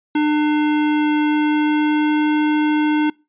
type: tone with pitch glide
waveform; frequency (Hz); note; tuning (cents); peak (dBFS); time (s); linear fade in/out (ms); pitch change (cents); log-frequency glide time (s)
square; 300 to 302.3; D4 to D#4; +37 to -50; -15; 0.15-3.1; 5; +13; 0.9-2.33
effects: noise-tail reverb RT60 0.3 s tail -26 dB re dry + resampled to 8000 Hz